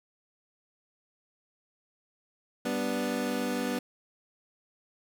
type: chord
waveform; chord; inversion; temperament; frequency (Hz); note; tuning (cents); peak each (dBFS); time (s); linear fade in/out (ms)
25% pulse; G major; none; equal; 196 / 246.9 / 293.7; G3 / B3 / D4; 0 / 0 / 0; -32 / -27 / -32; 2.65-3.79; 5
effects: none